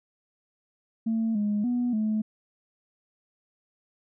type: tone with pitch steps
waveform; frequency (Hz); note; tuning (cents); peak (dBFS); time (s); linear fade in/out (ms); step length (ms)
sine; 224.7 / 207.7 / 244.2 / 215.9; A3 / G#3 / B3 / A3; +37 / 0 / -19 / -33; -22; 1.06-2.22; 10; 290
effects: tanh soft clip ceiling -20 dBFS